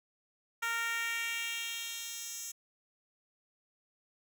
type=tone with high-pass filter sweep; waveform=10% pulse; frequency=462.2 Hz; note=A#4; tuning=15 cents flat; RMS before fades=-37 dBFS; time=0.62-2.52 s; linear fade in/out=10 ms; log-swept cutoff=1300 to 6300 Hz; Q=1.8; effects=none